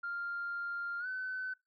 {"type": "tone with pitch glide", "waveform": "sine", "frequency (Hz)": [1396.9, 1514.6], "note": ["F6", "F#6"], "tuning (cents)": [0, 40], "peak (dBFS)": -35, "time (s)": [0.03, 1.54], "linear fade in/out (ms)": 10, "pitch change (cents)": 140, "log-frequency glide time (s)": [0.99, 1.07], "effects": ["noise-tail reverb RT60 0.2 s tail -21 dB re dry", "tanh soft clip ceiling -31 dBFS"]}